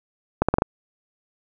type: accelerating click train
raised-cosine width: 1 ms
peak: -3 dBFS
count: 5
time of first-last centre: 0.42-0.621 s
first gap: 66 ms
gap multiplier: 0.82
effects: none